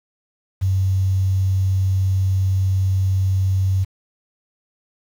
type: tone with quantisation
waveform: sine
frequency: 95.1 Hz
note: F#2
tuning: 48 cents sharp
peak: -15 dBFS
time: 0.61-3.85 s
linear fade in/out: 20 ms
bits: 7
effects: none